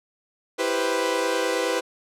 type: chord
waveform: sawtooth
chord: C major seventh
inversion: first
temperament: equal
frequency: 329.6 / 392 / 493.9 / 523.3 Hz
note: E4 / G4 / B4 / C5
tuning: 0 / 0 / 0 / 0 cents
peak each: -26 / -25 / -21 / -25 dBFS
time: 0.58-1.81 s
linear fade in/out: 20 ms
effects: low-pass 10000 Hz 12 dB/octave